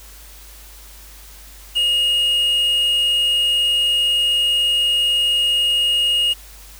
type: tone with quantisation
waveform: triangle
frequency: 2862 Hz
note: F7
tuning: 42 cents sharp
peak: -13 dBFS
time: 1.75-6.34 s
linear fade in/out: 20 ms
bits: 6
effects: added 50 Hz sine -41 dBFS peak until 6.79 s + white hiss -43 dBFS RMS until 6.79 s